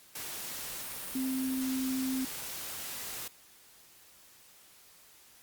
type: tone in noise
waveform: sine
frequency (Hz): 261.6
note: C4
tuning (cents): 0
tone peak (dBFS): -30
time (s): 1.15-2.25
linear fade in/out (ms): 5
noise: white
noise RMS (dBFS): -40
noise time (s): 0.15-3.28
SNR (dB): +7
effects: white hiss -58 dBFS RMS until 5.42 s + Opus 48 kbps